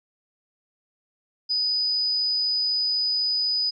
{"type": "tone", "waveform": "sine", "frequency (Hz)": 4978, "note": "D#8", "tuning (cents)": 0, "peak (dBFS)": -21, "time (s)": [1.49, 3.71], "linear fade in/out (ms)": 20, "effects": []}